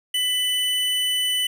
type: tone pair together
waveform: square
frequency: 1993.2 / 2993 Hz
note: B6 / F#7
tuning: +15 / +19 cents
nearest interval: perfect fifth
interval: 704 cents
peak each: -32 / -21 dBFS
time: 0.14-1.47 s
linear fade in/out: 5 ms
effects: none